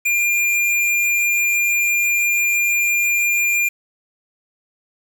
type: tone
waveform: square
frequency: 2401 Hz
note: D7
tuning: 38 cents sharp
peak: -16 dBFS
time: 0.05-3.69 s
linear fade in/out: 10 ms
effects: 7-bit